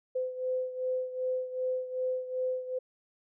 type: beating tone pair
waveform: sine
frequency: 510 / 512.6 Hz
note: C5 / C5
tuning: -44 / -36 cents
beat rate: 2.6 Hz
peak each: -31 / -36 dBFS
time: 0.15-2.79 s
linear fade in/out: 10 ms
effects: none